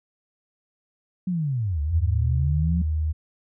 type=linear two-way sweep; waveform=sine; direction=down then up; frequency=188.7 to 70.6 to 178.1 Hz; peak=-22 dBFS; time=1.27-2.82 s; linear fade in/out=5 ms; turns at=1.81 s
type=tone; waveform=sine; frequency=77.78 Hz; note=D#2; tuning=in tune; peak=-21 dBFS; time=1.91-3.13 s; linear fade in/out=20 ms
effects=none